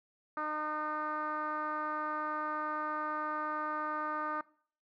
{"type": "tone with low-pass filter", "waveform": "10% pulse", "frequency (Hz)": 304.8, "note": "D#4", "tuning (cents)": -36, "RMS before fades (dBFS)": -36, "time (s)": [0.37, 4.41], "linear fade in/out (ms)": 2, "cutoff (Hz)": 1300, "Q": 3.5, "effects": ["noise-tail reverb RT60 0.5 s tail -20 dB re dry"]}